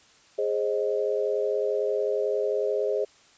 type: chord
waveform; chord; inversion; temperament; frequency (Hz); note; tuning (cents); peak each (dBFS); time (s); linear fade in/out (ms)
sine; Ab major; none; equal with one note detuned; 415.3 / 531.2 / 622.3; Ab4 / C5 / Eb5; 0 / +26 / 0; -26 / -28 / -30; 0.38-3.05; 10
effects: white hiss -57 dBFS RMS until 3.37 s + resampled to 16000 Hz

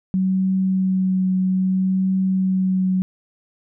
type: tone with vibrato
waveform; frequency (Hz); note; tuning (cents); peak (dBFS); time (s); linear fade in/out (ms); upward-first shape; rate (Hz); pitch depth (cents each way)
sine; 187.8; F#3; +26; -16; 0.14-3.02; 0; triangle; 0.62; 15
effects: none

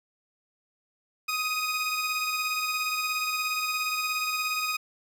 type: tone pair together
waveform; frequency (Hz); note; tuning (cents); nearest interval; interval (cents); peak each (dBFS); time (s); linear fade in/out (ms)
25% pulse; 1253 / 2489; D#6 / D#7; +12 / 0; octave; 1188; -26; 1.28-4.77; 10
effects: none

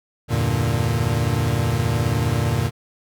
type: chord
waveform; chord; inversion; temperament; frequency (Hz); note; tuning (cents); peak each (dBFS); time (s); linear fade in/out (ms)
40% pulse; E half-diminished seventh; none; equal with one note detuned; 82.41 / 97.49 / 116.54 / 146.83; E2 / G2 / Bb2 / D3; 0 / -9 / 0 / 0; -26 / -26 / -20 / -24; 0.28-2.71; 50
effects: none

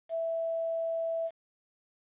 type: tone with quantisation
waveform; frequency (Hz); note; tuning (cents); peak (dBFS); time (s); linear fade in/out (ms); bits
sine; 659; E5; -1; -29; 0.09-1.31; 50; 9
effects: resampled to 8000 Hz

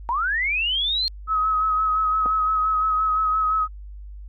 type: linear sweep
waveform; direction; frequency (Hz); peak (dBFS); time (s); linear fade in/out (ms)
sine; up; 902 to 4253; -20; 0.09-1.08; 0
type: tone with vibrato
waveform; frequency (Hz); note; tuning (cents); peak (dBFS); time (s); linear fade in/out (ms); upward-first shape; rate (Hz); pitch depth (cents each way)
sine; 1277; D#6; +45; -18; 1.27-3.68; 50; sine; 5.8; 27
type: clicks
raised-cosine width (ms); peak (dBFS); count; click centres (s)
1; -19; 2; 2.258 / 2.262
effects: added 50 Hz sine -35 dBFS peak until 4.28 s + AAC 48 kbps

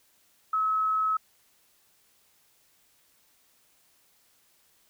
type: tone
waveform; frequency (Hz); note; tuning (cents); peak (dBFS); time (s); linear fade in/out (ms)
sine; 1288; E6; -41; -23; 0.53-1.17; 5
effects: white hiss -65 dBFS RMS until 4.89 s

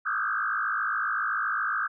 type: tone with frequency modulation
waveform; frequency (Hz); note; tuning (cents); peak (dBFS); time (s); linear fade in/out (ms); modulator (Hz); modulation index
sine; 1396.9; F6; 0; -25; 0.05-1.88; 20; 53.8; 4
effects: none

